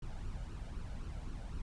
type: noise with flanger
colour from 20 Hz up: brown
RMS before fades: -42 dBFS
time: 0.02-1.62 s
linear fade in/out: 5 ms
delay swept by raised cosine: 0.69 to 1.39 ms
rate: 3.9 Hz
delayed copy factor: +0.6
effects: resampled to 22050 Hz